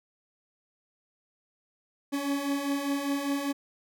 40% pulse beating tone pair, 277.2 / 282.2 Hz, C#4 / C#4, 0 / +31 cents, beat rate 5 Hz, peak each -33 / -28 dBFS, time 2.12-3.53 s, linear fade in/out 20 ms, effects none

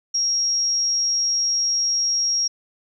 sine tone, 5600 Hz, F8, 4 cents sharp, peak -18 dBFS, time 0.14-2.48 s, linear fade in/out 10 ms, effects 10-bit

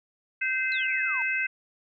harmonic tone, 517 Hz, C5, 21 cents flat, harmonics 3 / 4 / 5, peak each -29 / -29 / -29 dBFS, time 0.41-1.47 s, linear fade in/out 10 ms
sine exponential sweep, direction down, 4176 to 893 Hz, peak -35 dBFS, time 0.72-1.22 s, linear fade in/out 0 ms
effects none

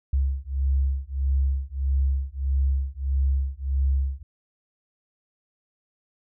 sine beating tone pair, 67 / 68.6 Hz, C2 / C#2, +42 / -17 cents, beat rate 1.6 Hz, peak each -24 dBFS, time 0.13-4.23 s, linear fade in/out 5 ms, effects none

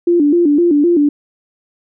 sine tone with vibrato, 317.6 Hz, D#4, 36 cents sharp, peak -8 dBFS, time 0.07-1.09 s, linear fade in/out 5 ms, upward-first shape square, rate 3.9 Hz, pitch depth 150 cents each way, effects none

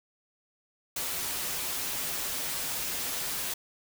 white noise with comb filter, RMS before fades -33 dBFS, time 0.96-3.54 s, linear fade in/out 5 ms, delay 9.2 ms, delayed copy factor -0.5, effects none

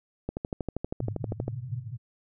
click train, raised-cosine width 2 ms, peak -17 dBFS, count 16, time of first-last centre 0.29-1.48 s, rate 12.6 Hz
white band-pass noise, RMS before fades -36 dBFS, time 1-1.98 s, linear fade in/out 20 ms, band 100 to 140 Hz, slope 96 dB/octave
effects none

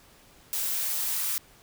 blue noise with high-pass filter sweep, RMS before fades -29 dBFS, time 0.53-1.38 s, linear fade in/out 0 ms, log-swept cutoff 320 to 1200 Hz, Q 1.4, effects pink hiss -56 dBFS RMS until 1.62 s

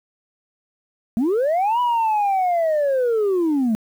sine linear two-way sweep, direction up then down, 209.1 to 990 to 209.1 Hz, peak -14 dBFS, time 1.17-3.75 s, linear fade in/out 0 ms, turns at 1.8 s, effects tanh soft clip ceiling -15 dBFS + 8-bit

